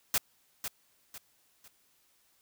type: noise with echo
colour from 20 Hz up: white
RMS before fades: -27 dBFS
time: 0.14-0.18 s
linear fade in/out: 2 ms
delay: 500 ms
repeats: 3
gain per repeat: -9 dB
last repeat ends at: 1.68 s
effects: white hiss -69 dBFS RMS until 2.41 s